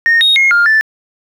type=tone with pitch steps; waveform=sine; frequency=1845 / 3737 / 2151 / 1406 / 1760 Hz; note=A#6 / A#7 / C7 / F6 / A6; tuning=-18 / +4 / +47 / +11 / 0 cents; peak=-5 dBFS; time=0.06-0.81 s; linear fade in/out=0 ms; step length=150 ms; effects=tanh soft clip ceiling -4 dBFS + 7-bit